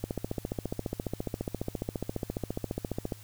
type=click train; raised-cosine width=2 ms; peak=-18 dBFS; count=46; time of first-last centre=0.04-3.122 s; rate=14.6 Hz; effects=added 106 Hz sine -49 dBFS peak until 3.23 s + white hiss -54 dBFS RMS until 3.23 s